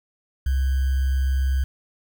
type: tone with sample-and-hold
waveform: sine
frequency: 66.3 Hz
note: C2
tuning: 23 cents sharp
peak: -18 dBFS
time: 0.46-1.64 s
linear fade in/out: 5 ms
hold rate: 1575 Hz
effects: none